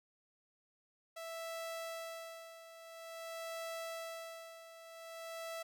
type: tone with tremolo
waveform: sawtooth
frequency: 659.3 Hz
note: E5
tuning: in tune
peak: -37 dBFS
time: 1.16-5.63 s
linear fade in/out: 10 ms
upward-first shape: sine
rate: 0.49 Hz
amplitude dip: 75%
effects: none